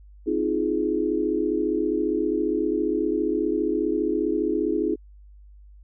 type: chord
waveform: sine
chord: F minor seventh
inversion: second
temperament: just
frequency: 261.9 / 314.3 / 349.2 / 419.1 Hz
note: C4 / Eb4 / F4 / Ab4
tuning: +2 / +18 / 0 / +16 cents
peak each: -30 / -25 / -27 / -26 dBFS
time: 0.26-4.96 s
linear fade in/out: 20 ms
effects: added 50 Hz sine -45 dBFS peak until 5.83 s